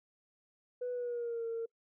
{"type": "tone with pitch glide", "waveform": "sine", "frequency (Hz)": [493.9, 458.2], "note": ["B4", "A#4"], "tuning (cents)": [0, -30], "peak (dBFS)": -33, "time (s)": [0.81, 1.66], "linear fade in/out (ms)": 10, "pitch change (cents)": -130, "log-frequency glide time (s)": [0.92, 1.46], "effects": ["noise-tail reverb RT60 0.1 s tail -26 dB re dry", "tanh soft clip ceiling -31 dBFS"]}